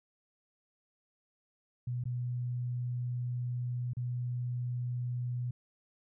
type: tone with dropouts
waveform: sine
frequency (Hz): 122.9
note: B2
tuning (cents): -8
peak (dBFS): -32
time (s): 1.87-5.51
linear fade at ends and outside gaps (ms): 5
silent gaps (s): 2.039-2.054 / 3.934-3.968
effects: none